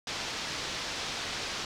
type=low-pass noise; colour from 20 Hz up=white; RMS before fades=-36 dBFS; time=0.07-1.65 s; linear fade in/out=2 ms; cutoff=5500 Hz; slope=24 dB/octave; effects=none